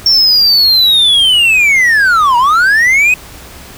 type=linear two-way sweep; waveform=triangle; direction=down then up; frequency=5480 to 932.3 to 2550 Hz; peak=-4 dBFS; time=0.06-3.14 s; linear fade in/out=2 ms; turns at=2.37 s; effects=added 64 Hz sine -39 dBFS peak until 3.77 s + pink hiss -33 dBFS RMS until 3.77 s